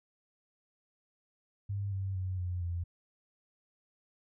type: tone with pitch steps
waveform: sine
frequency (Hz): 100 / 96.43 / 92.98 / 89.66 / 86.45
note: G2 / G2 / F#2 / F2 / F2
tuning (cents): +35 / -28 / +9 / +46 / -17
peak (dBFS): -32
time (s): 1.69-2.84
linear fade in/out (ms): 10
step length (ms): 230
effects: none